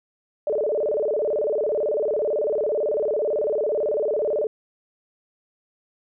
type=tone with vibrato; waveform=sine; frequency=508 Hz; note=B4; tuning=49 cents sharp; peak=-20 dBFS; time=0.47-4.47 s; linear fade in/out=2 ms; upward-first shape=square; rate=18 Hz; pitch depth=270 cents each way; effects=none